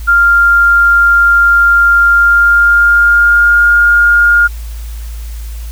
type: tone with pitch glide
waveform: sine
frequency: 1396 to 1416.3 Hz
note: F6 to F6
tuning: -1 to +24 cents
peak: -4 dBFS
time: 0.07-4.48 s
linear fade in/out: 20 ms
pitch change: +25 cents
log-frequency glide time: 2.08-3.65 s
effects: added 56 Hz sine -20 dBFS peak until 5.71 s + white hiss -37 dBFS RMS until 5.71 s